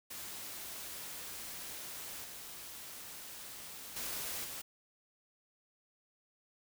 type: noise with level steps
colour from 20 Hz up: white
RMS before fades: -45 / -48 / -40 / -44 dBFS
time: 0.1-4.62 s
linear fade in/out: 10 ms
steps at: 2.24 / 3.96 / 4.44 s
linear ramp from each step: 5 ms
effects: none